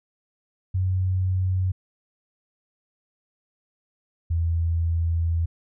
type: tone pair in turn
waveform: sine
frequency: 92.9 / 83.32 Hz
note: F#2 / E2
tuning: +7 / +19 cents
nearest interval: major second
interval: 188 cents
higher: first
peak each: -20 dBFS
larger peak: neither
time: 0.74-1.72 / 4.3-5.46 s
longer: second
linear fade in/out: 10 ms
effects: none